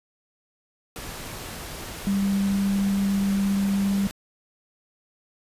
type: tone in noise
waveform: sine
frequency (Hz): 197.5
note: G3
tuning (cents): +13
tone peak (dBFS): -20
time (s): 2.07-4.07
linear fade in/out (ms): 0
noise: pink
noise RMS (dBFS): -36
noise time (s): 0.96-4.11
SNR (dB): +13
effects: resampled to 32000 Hz